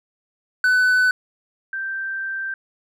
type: tone pair in turn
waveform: triangle / sine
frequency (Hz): 1502 / 1567.1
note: F#6 / G6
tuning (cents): +26 / -1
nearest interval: minor second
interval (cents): 73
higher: second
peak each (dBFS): -12 / -24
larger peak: first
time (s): 0.64-1.11 / 1.73-2.54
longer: second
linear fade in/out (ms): 2
effects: none